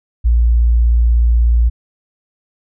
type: tone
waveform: sine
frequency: 58.27 Hz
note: A#1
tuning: in tune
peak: -8 dBFS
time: 0.24-1.7 s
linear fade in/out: 20 ms
effects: none